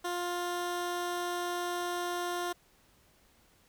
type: tone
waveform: 15% pulse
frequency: 352.1 Hz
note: F4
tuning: 14 cents sharp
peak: -26 dBFS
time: 0.04-2.53 s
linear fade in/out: 10 ms
effects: pink hiss -65 dBFS RMS until 3.68 s